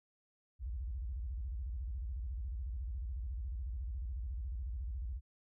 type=tone with vibrato; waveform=sine; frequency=60.3 Hz; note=B1; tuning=41 cents flat; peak=-37 dBFS; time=0.59-5.21 s; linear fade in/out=50 ms; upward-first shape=square; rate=14 Hz; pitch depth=280 cents each way; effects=none